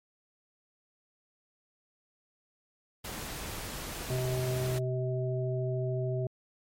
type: noise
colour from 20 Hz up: pink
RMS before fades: -39 dBFS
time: 3.04-4.79 s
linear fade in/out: 10 ms
type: harmonic tone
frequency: 127.6 Hz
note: C3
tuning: 43 cents flat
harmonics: 1 / 3 / 5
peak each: -30 / -35 / -37 dBFS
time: 4.1-6.27 s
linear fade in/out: 2 ms
effects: MP3 64 kbps